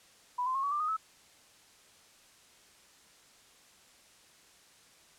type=tone with pitch steps; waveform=sine; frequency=987.8 / 1033.9 / 1082.2 / 1132.7 / 1185.6 / 1241 / 1298.9 Hz; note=B5 / C6 / C#6 / C#6 / D6 / D#6 / E6; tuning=0 / -21 / -42 / +37 / +16 / -5 / -26 cents; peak=-29 dBFS; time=0.38-0.968 s; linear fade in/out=10 ms; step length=84 ms; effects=white hiss -60 dBFS RMS until 5.18 s + low-pass 9000 Hz 12 dB/octave